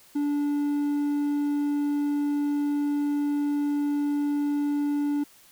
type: tone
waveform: triangle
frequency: 290.1 Hz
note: D4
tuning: 21 cents flat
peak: -21 dBFS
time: 0.15-5.24 s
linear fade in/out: 10 ms
effects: white hiss -55 dBFS RMS until 5.51 s